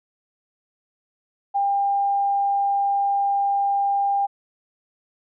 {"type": "tone", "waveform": "sine", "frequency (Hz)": 799, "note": "G5", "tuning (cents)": 33, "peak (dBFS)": -18, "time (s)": [1.54, 4.27], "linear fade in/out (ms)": 20, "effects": []}